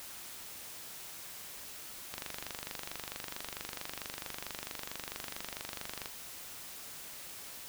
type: click train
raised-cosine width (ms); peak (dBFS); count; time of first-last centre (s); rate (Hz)
0.2; -21; 97; 2.14-6.058; 24.5
effects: white hiss -47 dBFS RMS until 7.68 s